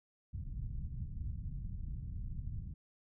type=low-pass noise; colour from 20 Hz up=pink; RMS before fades=-41 dBFS; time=0.33-2.74 s; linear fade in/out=10 ms; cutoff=150 Hz; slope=24 dB/octave; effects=none